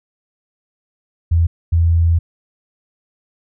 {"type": "tone bursts at uneven times", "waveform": "sine", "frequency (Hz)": 83.7, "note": "E2", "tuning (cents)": 27, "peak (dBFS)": -10, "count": 2, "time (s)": [[1.31, 1.47], [1.72, 2.19]], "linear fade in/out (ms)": 10, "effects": []}